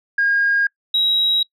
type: tone pair in turn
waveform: sine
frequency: 1625 / 3842 Hz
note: G#6 / B7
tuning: -38 / -48 cents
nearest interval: octave + minor third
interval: 1490 cents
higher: second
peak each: -13 / -13 dBFS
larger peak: neither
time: 0.18-0.67 / 0.94-1.43 s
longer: neither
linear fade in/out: 5 ms
effects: noise-tail reverb RT60 0.1 s tail -25 dB re dry + tanh soft clip ceiling -9 dBFS